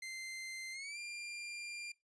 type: tone with pitch glide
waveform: sawtooth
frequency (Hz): 2081 to 2390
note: C7 to D7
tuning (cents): -10 to +30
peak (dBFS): -40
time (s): 0.02-1.92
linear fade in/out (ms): 5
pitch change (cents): +240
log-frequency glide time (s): 0.72-0.98
effects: noise-tail reverb RT60 0.2 s tail -21 dB re dry + resampled to 22050 Hz